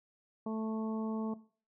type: harmonic tone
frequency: 220 Hz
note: A3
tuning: in tune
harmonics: 1 / 2 / 3 / 4 / 5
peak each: -35 / -41 / -45 / -47 / -49 dBFS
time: 0.46-1.34 s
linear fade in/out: 5 ms
effects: noise-tail reverb RT60 0.4 s tail -17 dB re dry